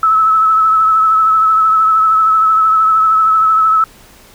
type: tone with vibrato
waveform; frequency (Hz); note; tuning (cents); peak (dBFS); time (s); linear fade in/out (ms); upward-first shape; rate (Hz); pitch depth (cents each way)
sine; 1300; E6; -24; -7; 0.03-3.84; 2; sine; 13; 27
effects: pink hiss -42 dBFS RMS until 4.34 s